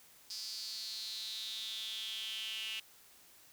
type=tone with high-pass filter sweep; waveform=sawtooth; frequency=220 Hz; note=A3; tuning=in tune; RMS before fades=-42 dBFS; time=0.3-2.8 s; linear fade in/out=5 ms; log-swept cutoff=4900 to 2800 Hz; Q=7.7; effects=white hiss -61 dBFS RMS until 3.52 s